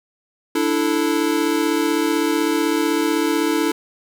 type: chord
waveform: square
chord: D suspended second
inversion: none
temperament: equal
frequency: 293.7 / 329.6 / 440 Hz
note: D4 / E4 / A4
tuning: 0 / 0 / 0 cents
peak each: -22 / -21 / -24 dBFS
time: 0.55-3.72 s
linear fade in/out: 5 ms
effects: none